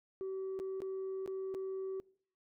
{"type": "tone with dropouts", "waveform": "sine", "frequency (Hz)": 382.1, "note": "G4", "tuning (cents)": -44, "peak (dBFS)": -35, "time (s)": [0.21, 2], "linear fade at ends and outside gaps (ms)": 0, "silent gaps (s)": [[0.591, 0.599], [0.804, 0.819], [1.261, 1.276], [1.542, 1.548]], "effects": ["noise-tail reverb RT60 0.6 s tail -25 dB re dry", "tanh soft clip ceiling -35 dBFS"]}